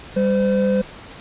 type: tone pair together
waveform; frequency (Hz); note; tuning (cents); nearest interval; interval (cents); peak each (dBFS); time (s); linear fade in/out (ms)
triangle; 197.63 / 512; G3 / C5; +14 / -38; octave + major third; 1648; -16; 0.16-0.82; 10
effects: pink hiss -39 dBFS RMS until 1.2 s + resampled to 8000 Hz